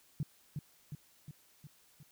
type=tone with echo; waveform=sine; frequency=146.5 Hz; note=D3; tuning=4 cents flat; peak=-31 dBFS; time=0.2-0.23 s; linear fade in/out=2 ms; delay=360 ms; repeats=5; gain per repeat=-4 dB; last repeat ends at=2.03 s; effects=white hiss -66 dBFS RMS until 2.11 s